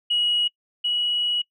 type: tone pair in turn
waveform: sine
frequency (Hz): 2906 / 2919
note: F#7 / F#7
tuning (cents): -32 / -24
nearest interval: unison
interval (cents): 8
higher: second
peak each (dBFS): -18 / -20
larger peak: first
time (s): 0.1-0.48 / 0.84-1.42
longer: second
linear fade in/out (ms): 10
effects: noise-tail reverb RT60 0.1 s tail -24 dB re dry + tanh soft clip ceiling -14 dBFS